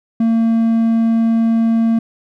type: tone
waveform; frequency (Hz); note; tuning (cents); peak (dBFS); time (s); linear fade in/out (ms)
triangle; 227.4; A#3; -43; -9; 0.2-1.99; 5
effects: none